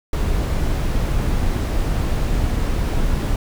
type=noise; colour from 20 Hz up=brown; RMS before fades=-19 dBFS; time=0.13-3.36 s; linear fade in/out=2 ms; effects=none